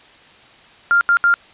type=tone bursts at uneven times; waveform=sine; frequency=1396.9 Hz; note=F6; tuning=in tune; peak=-10 dBFS; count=3; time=0.91-1.01 / 1.09-1.17 / 1.24-1.34 s; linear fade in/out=0 ms; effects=white hiss -46 dBFS RMS until 1.53 s + resampled to 8000 Hz